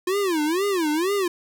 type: tone with vibrato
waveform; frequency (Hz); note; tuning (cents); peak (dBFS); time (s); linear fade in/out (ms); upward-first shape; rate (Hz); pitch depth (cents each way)
square; 349.2; F4; 0; -21; 0.07-1.28; 5; sine; 2.1; 270
effects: none